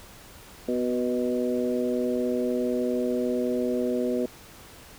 harmonic tone with a mistuned harmonic, 124 Hz, B2, 7 cents sharp, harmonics 2 / 3 / 4 / 5, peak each -27 / -29 / -29 / -33 dBFS, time 0.68-4.26 s, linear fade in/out 5 ms, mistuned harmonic 4, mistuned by -19 cents, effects pink hiss -48 dBFS RMS until 4.98 s

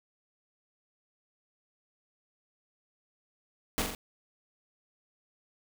pink noise with echo, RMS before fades -29 dBFS, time 3.78-3.82 s, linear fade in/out 0 ms, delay 43 ms, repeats 3, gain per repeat -4 dB, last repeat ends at 3.949 s, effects none

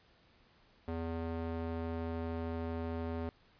square tone with band-pass filter, 82.41 Hz, E2, in tune, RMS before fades -38 dBFS, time 0.88-3.29 s, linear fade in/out 0 ms, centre 420 Hz, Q 0.61, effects pink hiss -66 dBFS RMS until 3.59 s + resampled to 11025 Hz

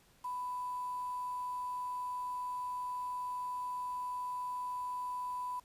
sine tone with quantisation, 994 Hz, B5, 11 cents sharp, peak -36 dBFS, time 0.24-5.6 s, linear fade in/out 10 ms, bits 9, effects pink hiss -66 dBFS RMS until 5.64 s + resampled to 32000 Hz

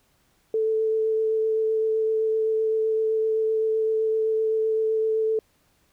sine tone with vibrato, 440 Hz, A4, in tune, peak -20 dBFS, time 0.54-5.39 s, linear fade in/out 2 ms, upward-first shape triangle, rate 7.8 Hz, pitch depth 12 cents each way, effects pink hiss -65 dBFS RMS until 5.92 s

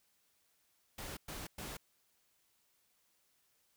pink noise bursts, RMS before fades -45 dBFS, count 3, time 0.98-1.77 s, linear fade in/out 5 ms, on 190 ms, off 110 ms, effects white hiss -75 dBFS RMS until 3.76 s

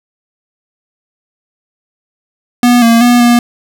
square tone with pitch steps, 243.4 / 231 / 242.5 / 239.3 Hz, B3 / A#3 / B3 / A#3, -25 / -16 / -31 / +46 cents, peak -5 dBFS, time 2.63-3.39 s, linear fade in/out 2 ms, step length 190 ms, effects none

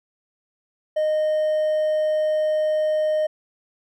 triangle tone with hard clipping, 617 Hz, D#5, 15 cents flat, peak -19 dBFS, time 0.96-3.27 s, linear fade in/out 10 ms, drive 5 dB, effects none

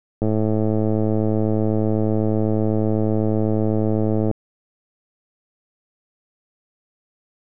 click train, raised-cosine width 2 ms, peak -8 dBFS, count 443, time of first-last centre 0.22-4.313 s, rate 108 Hz, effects none

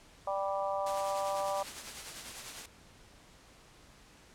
harmonic tone, 196 Hz, G3, in tune, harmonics 3 / 4 / 5 / 6, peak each -34 / -36 / -38 / -40 dBFS, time 0.27-1.63 s, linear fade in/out 5 ms
white noise with tremolo, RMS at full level -41 dBFS, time 0.86-2.66 s, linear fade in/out 5 ms, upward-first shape triangle, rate 10 Hz, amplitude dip 50%
effects pink hiss -58 dBFS RMS until 4.34 s + low-pass 9000 Hz 12 dB/octave

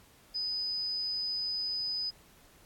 sine tone, 4996 Hz, D#8, 6 cents sharp, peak -31 dBFS, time 0.34-2.11 s, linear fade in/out 20 ms, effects pink hiss -60 dBFS RMS until 2.65 s + AAC 64 kbps

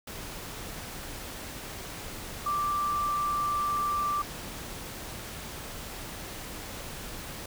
sine tone in noise, 1174.7 Hz, D6, in tune, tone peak -26 dBFS, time 2.46-4.22 s, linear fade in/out 5 ms, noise pink, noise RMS -40 dBFS, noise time 0.07-7.46 s, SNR +11 dB, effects none

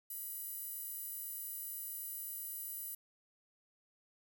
sawtooth tone with high-pass filter, 987.8 Hz, B5, in tune, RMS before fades -44 dBFS, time 0.1-2.95 s, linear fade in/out 5 ms, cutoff 12000 Hz, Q 2.7, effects 12-bit

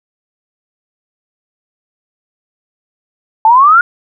sine exponential sweep, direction up, 861 to 1450 Hz, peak -3 dBFS, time 3.45-3.81 s, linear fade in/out 2 ms, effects none

